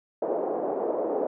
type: band-pass noise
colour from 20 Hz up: pink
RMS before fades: -28 dBFS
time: 0.22-1.27 s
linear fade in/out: 5 ms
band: 360 to 680 Hz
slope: 24 dB/octave
effects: none